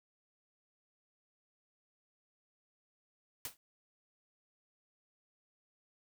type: noise with exponential decay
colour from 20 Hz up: white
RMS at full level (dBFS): -37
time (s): 3.45-3.57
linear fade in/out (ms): 1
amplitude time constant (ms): 26
effects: none